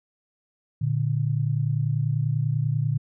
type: tone pair together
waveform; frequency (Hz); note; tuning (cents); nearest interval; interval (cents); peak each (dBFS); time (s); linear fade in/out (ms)
sine; 116.2 / 146.4; A#2 / D3; -5 / -5; major third; 400; -24; 0.81-2.98; 10
effects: none